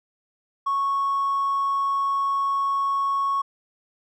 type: tone with hard clipping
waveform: sine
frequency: 1105 Hz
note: C#6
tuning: 6 cents flat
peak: -21 dBFS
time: 0.66-3.42 s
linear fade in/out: 10 ms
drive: 1 dB
effects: none